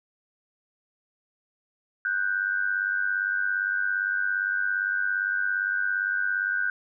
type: tone pair together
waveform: sine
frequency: 1470.5 / 1568 Hz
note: F#6 / G6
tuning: -11 / 0 cents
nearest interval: minor second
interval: 111 cents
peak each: -26 / -27 dBFS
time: 2.05-6.7 s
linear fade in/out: 2 ms
effects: none